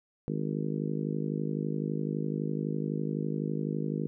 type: harmonic tone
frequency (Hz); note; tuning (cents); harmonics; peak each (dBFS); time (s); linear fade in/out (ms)
51.91; G#1; 0; 3 / 4 / 5 / 6 / 7 / 8 / 9; -33 / -35 / -37 / -39 / -40 / -41 / -42; 0.28-4.07; 0
effects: none